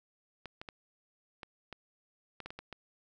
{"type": "clicks", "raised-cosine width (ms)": 0.3, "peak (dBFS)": -27, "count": 10, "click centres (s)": [0.457, 0.615, 0.688, 1.432, 1.727, 2.403, 2.46, 2.505, 2.59, 2.727], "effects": []}